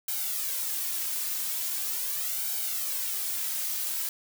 blue noise with flanger, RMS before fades -31 dBFS, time 0.08-4.09 s, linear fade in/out 2 ms, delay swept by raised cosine 1.3 to 3.3 ms, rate 0.41 Hz, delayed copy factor +0.95, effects none

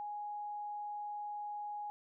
sine tone, 830.6 Hz, G#5, in tune, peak -39 dBFS, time 0-1.9 s, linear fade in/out 0 ms, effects none

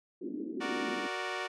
white band-pass noise, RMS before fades -38 dBFS, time 0.21-1.07 s, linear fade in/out 10 ms, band 220 to 370 Hz, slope 48 dB/octave
10% pulse chord, Gb augmented, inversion none, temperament equal, 370 / 466.2 / 587.3 Hz, Gb4 / Bb4 / D5, 0 / 0 / 0 cents, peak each -28 / -32 / -31 dBFS, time 0.6-1.48 s, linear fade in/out 20 ms
effects low-pass 5000 Hz 12 dB/octave

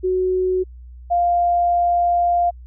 sine tone pair in turn, 370 / 698.5 Hz, F#4 / F5, 0 / 0 cents, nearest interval major seventh, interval 1100 cents, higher second, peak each -16 / -14 dBFS, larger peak second, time 0.03-0.64 / 1.1-2.51 s, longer second, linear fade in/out 20 ms, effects added 61 Hz sine -36 dBFS peak until 2.66 s

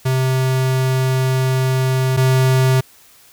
square tone pair in turn, 130.5 / 130.5 Hz, C3 / C3, -4 / -4 cents, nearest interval unison, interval 0 cents, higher neither, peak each -15 / -12 dBFS, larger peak second, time 0.05-2.17 / 2.17-2.81 s, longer first, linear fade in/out 10 ms, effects white hiss -48 dBFS RMS until 3.32 s

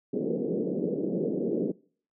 white band-pass noise, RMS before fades -29 dBFS, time 0.13-1.72 s, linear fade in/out 10 ms, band 160 to 490 Hz, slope 48 dB/octave, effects noise-tail reverb RT60 0.5 s tail -24 dB re dry

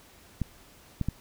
clicks, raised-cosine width 5 ms, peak -15 dBFS, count 3, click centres 0.417 / 1.013 / 1.086 s, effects pink hiss -55 dBFS RMS until 1.2 s

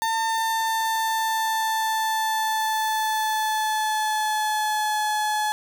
35% pulse tone with pitch glide, 901 to 851.9 Hz, A5 to G#5, +41 to +44 cents, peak -20 dBFS, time 0.02-5.52 s, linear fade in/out 0 ms, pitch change -97 cents, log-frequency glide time 0.12-5.06 s, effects none

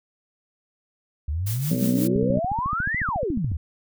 sine exponential two-way sweep, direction up then down, 69.3 to 2093 to 69.3 Hz, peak -23 dBFS, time 1.28-3.57 s, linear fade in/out 5 ms, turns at 2.99 s
blue noise with tremolo, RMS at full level -31 dBFS, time 1.46-2.08 s, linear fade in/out 10 ms, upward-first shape triangle, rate 5.7 Hz, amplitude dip 70%
harmonic tone, 62.5 Hz, B1, 21 cents sharp, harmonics 2 / 3 / 4 / 5 / 6 / 7 / 8 / 9, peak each -28 / -24 / -25 / -35 / -40 / -36 / -42 / -34 dBFS, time 1.7-2.4 s, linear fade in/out 20 ms
click train, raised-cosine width 5 ms, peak -18 dBFS, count 20, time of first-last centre 2.16-3.517 s, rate 14 Hz
effects none

